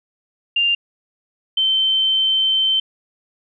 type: tone pair in turn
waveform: sine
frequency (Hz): 2794 / 3096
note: F7 / G7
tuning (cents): 0 / -22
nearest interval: major second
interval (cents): 178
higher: second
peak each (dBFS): -14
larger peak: neither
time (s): 0.56-0.75 / 1.57-2.8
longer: second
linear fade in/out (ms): 5
effects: none